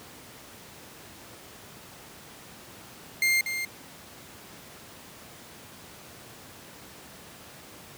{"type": "tone with echo", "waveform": "40% pulse", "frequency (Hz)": 2110, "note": "C7", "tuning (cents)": 14, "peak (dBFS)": -20, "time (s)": [3.22, 3.41], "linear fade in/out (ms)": 2, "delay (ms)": 240, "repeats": 1, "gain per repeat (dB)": -8, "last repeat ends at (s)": 3.65, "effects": ["pink hiss -47 dBFS RMS until 7.97 s", "high-pass 100 Hz 12 dB/octave"]}